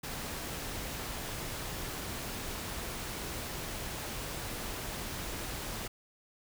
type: noise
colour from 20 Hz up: pink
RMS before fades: -39 dBFS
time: 0.03-5.88 s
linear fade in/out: 10 ms
effects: none